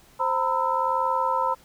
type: tone cluster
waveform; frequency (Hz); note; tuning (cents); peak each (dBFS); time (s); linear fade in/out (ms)
sine; 524 / 922 / 1003 / 1316; C5 / A#5 / B5 / E6; +2 / -19 / +26 / -3; -29 / -25 / -25 / -30; 0.19-1.55; 20
effects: pink hiss -55 dBFS RMS until 1.64 s